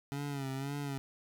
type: tone with vibrato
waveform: 25% pulse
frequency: 138.59 Hz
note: C#3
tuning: in tune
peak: -32 dBFS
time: 0.12-0.98 s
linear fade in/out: 0 ms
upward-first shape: sine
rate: 1.9 Hz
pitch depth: 68 cents each way
effects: none